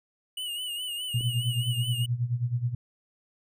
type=tone with vibrato; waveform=square; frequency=2916 Hz; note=F#7; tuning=26 cents flat; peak=-32 dBFS; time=0.37-2.06 s; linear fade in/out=5 ms; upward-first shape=sine; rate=4.8 Hz; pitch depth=64 cents each way
type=tone with tremolo; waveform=sine; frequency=121 Hz; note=B2; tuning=35 cents flat; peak=-22 dBFS; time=1.14-2.75 s; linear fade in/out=5 ms; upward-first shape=sine; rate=9.4 Hz; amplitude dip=80%
type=click; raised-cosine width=3 ms; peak=-28 dBFS; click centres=1.209 s
effects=none